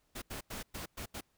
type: noise bursts at uneven times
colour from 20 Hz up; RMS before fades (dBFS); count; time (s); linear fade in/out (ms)
pink; -42; 6; 0.15-0.22 / 0.3-0.41 / 0.5-0.63 / 0.74-0.86 / 0.97-1.06 / 1.14-1.21; 10
effects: pink hiss -75 dBFS RMS until 1.37 s